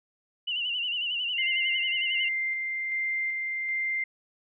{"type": "tone with vibrato", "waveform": "sine", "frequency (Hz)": 2879, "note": "F#7", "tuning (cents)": -48, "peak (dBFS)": -27, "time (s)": [0.47, 2.29], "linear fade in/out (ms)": 10, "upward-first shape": "sine", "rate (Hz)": 11, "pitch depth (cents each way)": 82}
{"type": "tone with tremolo", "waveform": "sine", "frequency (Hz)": 2093, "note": "C7", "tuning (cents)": 0, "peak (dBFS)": -26, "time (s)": [1.38, 4.04], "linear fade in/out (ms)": 5, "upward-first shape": "square", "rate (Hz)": 1.3, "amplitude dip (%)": 25}
{"effects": []}